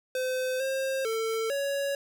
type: tone with pitch steps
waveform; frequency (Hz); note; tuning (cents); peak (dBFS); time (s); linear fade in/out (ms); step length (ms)
square; 513 / 533 / 447.6 / 559; C5 / C5 / A4 / C#5; -34 / +32 / +30 / +14; -28; 0.15-1.95; 2; 450
effects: none